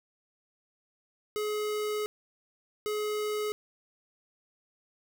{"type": "tone bursts at uneven times", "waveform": "square", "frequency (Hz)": 422.7, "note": "G#4", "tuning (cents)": 31, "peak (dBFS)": -30, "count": 2, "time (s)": [[1.36, 2.06], [2.86, 3.52]], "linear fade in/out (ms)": 0, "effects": []}